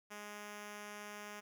5% pulse tone, 207.7 Hz, G#3, in tune, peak -35 dBFS, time 0.1-1.41 s, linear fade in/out 20 ms, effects none

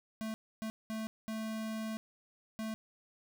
square tone bursts at uneven times, 220 Hz, A3, in tune, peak -37 dBFS, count 5, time 0.21-0.34 / 0.62-0.7 / 0.9-1.07 / 1.28-1.97 / 2.59-2.74 s, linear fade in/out 0 ms, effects none

